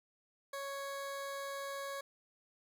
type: tone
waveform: 20% pulse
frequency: 554.4 Hz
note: C#5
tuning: in tune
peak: -35 dBFS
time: 0.53-2.01 s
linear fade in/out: 5 ms
effects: none